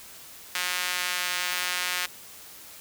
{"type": "tone with high-pass filter", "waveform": "sawtooth", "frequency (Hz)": 179.9, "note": "F#3", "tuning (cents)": -48, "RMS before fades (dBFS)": -29, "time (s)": [0.55, 2.06], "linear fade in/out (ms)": 2, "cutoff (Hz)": 1900, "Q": 1, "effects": ["white hiss -46 dBFS RMS until 2.8 s"]}